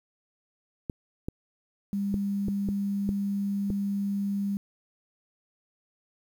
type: clicks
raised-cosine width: 3 ms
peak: -18 dBFS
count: 7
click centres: 0.898 / 1.285 / 2.142 / 2.484 / 2.688 / 3.091 / 3.703 s
type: tone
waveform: sine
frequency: 200 Hz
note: G3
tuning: 35 cents sharp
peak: -26 dBFS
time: 1.93-4.57 s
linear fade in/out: 0 ms
effects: 9-bit